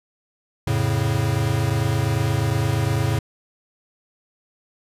square chord, F augmented, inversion none, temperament equal, 87.31 / 110 / 138.59 Hz, F2 / A2 / C#3, 0 / 0 / 0 cents, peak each -28 / -22 / -24 dBFS, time 0.67-3.19 s, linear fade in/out 5 ms, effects resampled to 32000 Hz

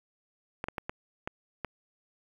clicks, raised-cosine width 0.5 ms, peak -18 dBFS, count 6, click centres 0.641 / 0.685 / 0.782 / 0.895 / 1.275 / 1.647 s, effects 8-bit

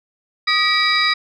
sine tone cluster, 1244 / 1924 / 2307 / 3852 / 4882 Hz, D#6 / B6 / D7 / B7 / D#8, -1 / -46 / -31 / -44 / -34 cents, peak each -20 dBFS, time 0.47-1.14 s, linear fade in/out 10 ms, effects tanh soft clip ceiling -4 dBFS

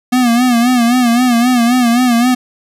square tone with vibrato, 242.6 Hz, B3, 31 cents flat, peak -9 dBFS, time 0.12-2.35 s, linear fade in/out 10 ms, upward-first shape sine, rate 3.8 Hz, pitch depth 83 cents each way, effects resampled to 32000 Hz + 8-bit

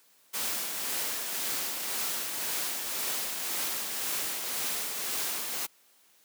white noise with tremolo, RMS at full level -31 dBFS, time 0.33-5.67 s, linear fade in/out 20 ms, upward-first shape triangle, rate 1.9 Hz, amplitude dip 40%, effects white hiss -63 dBFS RMS until 6.24 s + high-pass 200 Hz 12 dB/octave

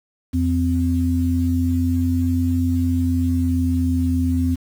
sine tone pair together, 85.86 / 257.3 Hz, F2 / C4, -29 / -29 cents, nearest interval octave + perfect fifth, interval 1900 cents, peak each -19 dBFS, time 0.33-4.56 s, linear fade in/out 20 ms, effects 7-bit

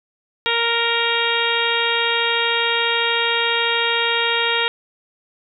harmonic tone, 466.2 Hz, A#4, in tune, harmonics 1 / 2 / 3 / 4 / 5 / 6 / 7 / 8, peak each -25 / -25 / -25 / -25 / -25 / -25 / -25 / -25 dBFS, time 0.46-4.68 s, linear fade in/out 0 ms, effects none

